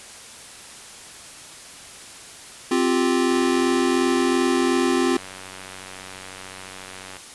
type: chord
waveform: square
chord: C suspended fourth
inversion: none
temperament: equal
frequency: 261.6 / 349.2 / 392 Hz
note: C4 / F4 / G4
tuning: 0 / 0 / 0 cents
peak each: -22 / -22 / -26 dBFS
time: 2.71-5.17 s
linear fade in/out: 5 ms
type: click train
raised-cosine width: 0.3 ms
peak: -21 dBFS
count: 364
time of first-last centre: 3.31-7.168 s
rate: 94.1 Hz
effects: white hiss -41 dBFS RMS until 7.34 s + resampled to 24000 Hz